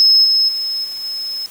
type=tone with level steps; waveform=sine; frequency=5180 Hz; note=E8; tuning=31 cents flat; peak=-6 / -10 / -18 / -24 / -21 dBFS; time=0-1.46 s; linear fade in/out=0 ms; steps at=0.24 / 0.48 / 0.84 / 1.03 s; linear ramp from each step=10 ms; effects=tanh soft clip ceiling -3 dBFS + white hiss -40 dBFS RMS until 1.5 s